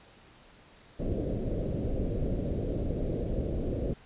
pink low-pass noise, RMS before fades -31 dBFS, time 0.99-3.94 s, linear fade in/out 10 ms, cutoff 590 Hz, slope 48 dB/octave, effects pink hiss -56 dBFS RMS until 4.05 s + resampled to 8000 Hz

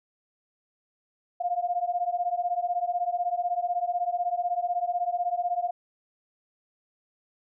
sine beating tone pair, 698.5 / 714.5 Hz, F5 / F5, 0 / +39 cents, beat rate 16 Hz, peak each -28 dBFS, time 1.4-5.71 s, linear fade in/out 10 ms, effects none

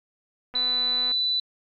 click train, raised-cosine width 0.5 ms, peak -26 dBFS, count 144, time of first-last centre 0.54-1.117 s, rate 248 Hz
sine tone, 3982 Hz, B7, 14 cents sharp, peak -21 dBFS, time 0.55-1.4 s, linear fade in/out 5 ms
effects MP3 64 kbps

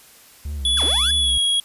triangle tone with vibrato, 69.3 Hz, C#2, in tune, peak -23 dBFS, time 0.45-1.38 s, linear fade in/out 5 ms, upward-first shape sine, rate 3.2 Hz, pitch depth 120 cents each way
square tone with pitch glide, 3414 to 3313 Hz, G#7 to G#7, +47 to -5 cents, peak -17 dBFS, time 0.65-1.6 s, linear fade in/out 2 ms, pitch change -52 cents, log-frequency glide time 1.19-1.35 s
sawtooth linear two-way sweep, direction down then up, 1700 to 232.7 to 1700 Hz, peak -23 dBFS, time 0.77-1.11 s, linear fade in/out 2 ms, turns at 0.84 s
effects white hiss -48 dBFS RMS until 1.64 s + resampled to 32000 Hz

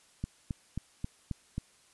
click train, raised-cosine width 5 ms, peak -21 dBFS, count 6, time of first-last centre 0.24-1.58 s, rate 3.73 Hz, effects white hiss -63 dBFS RMS until 1.93 s + resampled to 24000 Hz

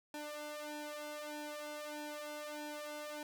sawtooth tone with flanger, 298.3 Hz, D4, 27 cents sharp, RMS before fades -45 dBFS, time 0.14-3.23 s, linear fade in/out 2 ms, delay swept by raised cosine 1.2 to 1.94 ms, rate 1.6 Hz, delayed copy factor +0.95, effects none

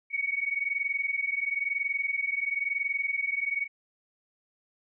sine tone pair together, 2225 / 2246 Hz, C#7 / C#7, +6 / +22 cents, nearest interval unison, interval 16 cents, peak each -30 / -30 dBFS, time 0.1-3.68 s, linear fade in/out 50 ms, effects none

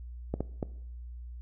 clicks, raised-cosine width 2 ms, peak -17 dBFS, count 3, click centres 0.34 / 0.406 / 0.628 s, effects noise-tail reverb RT60 0.7 s tail -19 dB re dry + added 60 Hz sine -40 dBFS peak until 1.41 s

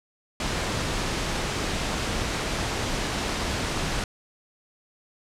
pink low-pass noise, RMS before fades -28 dBFS, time 0.4-4.04 s, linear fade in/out 2 ms, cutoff 7200 Hz, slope 12 dB/octave, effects low-pass 11000 Hz 12 dB/octave

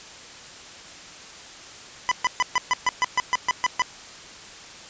25% pulse tone bursts, 999 Hz, B5, 20 cents sharp, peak -14 dBFS, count 12, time 2.09-3.82 s, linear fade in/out 0 ms, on 25 ms, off 130 ms, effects white hiss -42 dBFS RMS until 4.89 s + resampled to 16000 Hz

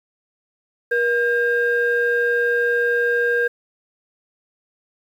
sine tone pair together, 477.2 / 1605 Hz, A#4 / G6, +41 / +40 cents, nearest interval octave + major sixth, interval 2099 cents, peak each -18 dBFS, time 0.91-3.48 s, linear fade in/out 10 ms, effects tanh soft clip ceiling -10 dBFS + 8-bit

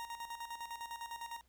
40% pulse tone with tremolo, 932.3 Hz, A#5, in tune, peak -40 dBFS, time 0-1.41 s, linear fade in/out 0 ms, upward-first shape square, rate 9.9 Hz, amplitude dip 65%, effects added 60 Hz sine -70 dBFS peak until 1.48 s + pink hiss -75 dBFS RMS until 1.48 s

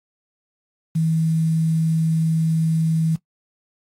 sine tone with quantisation, 161.2 Hz, E3, 38 cents flat, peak -16 dBFS, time 0.95-3.16 s, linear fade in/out 10 ms, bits 7, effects noise-tail reverb RT60 0.1 s tail -19 dB re dry + AAC 48 kbps

